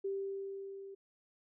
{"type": "tone with level ramp", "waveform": "sine", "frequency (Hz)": 392, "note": "G4", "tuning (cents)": 0, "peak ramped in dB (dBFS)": [-33, -46], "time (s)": [0.04, 0.95], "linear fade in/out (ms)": 10, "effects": []}